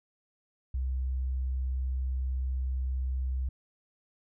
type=tone; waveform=sine; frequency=64.6 Hz; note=C2; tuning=21 cents flat; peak=-28 dBFS; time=0.74-3.49 s; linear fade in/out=5 ms; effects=none